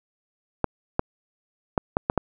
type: clicks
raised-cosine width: 1 ms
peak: -6 dBFS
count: 6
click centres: 0.643 / 0.994 / 1.778 / 1.969 / 2.099 / 2.177 s
effects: none